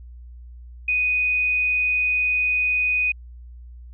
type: tone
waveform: sine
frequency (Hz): 2489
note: D#7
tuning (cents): 0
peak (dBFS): -18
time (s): 0.88-3.12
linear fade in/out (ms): 5
effects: added 60 Hz sine -38 dBFS peak until 3.93 s